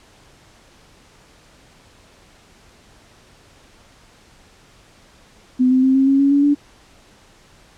sine tone with pitch steps, 253.7 / 258.4 / 263.3 / 268.2 / 273.2 / 278.3 / 283.5 / 288.7 Hz, B3 / C4 / C4 / C4 / C#4 / C#4 / C#4 / D4, +47 / -21 / +11 / +43 / -25 / +7 / +39 / -30 cents, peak -11 dBFS, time 5.59-6.55 s, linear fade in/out 20 ms, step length 120 ms, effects pink hiss -50 dBFS RMS until 7.77 s + low-pass 8000 Hz 12 dB/octave

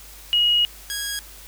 sine / 10% pulse tone pair in turn, 2892 / 1649.1 Hz, F#7 / G#6, -40 / -13 cents, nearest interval minor seventh, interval 973 cents, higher first, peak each -15 / -17 dBFS, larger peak first, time 0.33-0.65 / 0.9-1.19 s, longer first, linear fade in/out 0 ms, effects added 50 Hz sine -45 dBFS peak until 1.47 s + white hiss -44 dBFS RMS until 1.47 s

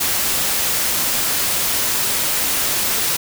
white noise, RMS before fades -19 dBFS, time 0-3.17 s, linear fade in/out 10 ms, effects none

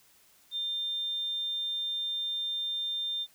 sine tone, 3600 Hz, A7, 39 cents sharp, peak -30 dBFS, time 0.51-3.27 s, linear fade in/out 50 ms, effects white hiss -62 dBFS RMS until 3.34 s

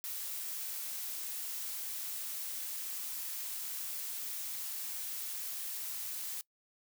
blue noise, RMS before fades -40 dBFS, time 0.04-6.41 s, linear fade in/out 0 ms, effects noise-tail reverb RT60 0.1 s tail -22 dB re dry

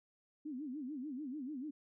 sine tone with vibrato, 277.2 Hz, C#4, in tune, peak -40 dBFS, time 0.45-1.71 s, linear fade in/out 10 ms, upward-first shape sine, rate 6.8 Hz, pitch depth 210 cents each way, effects none

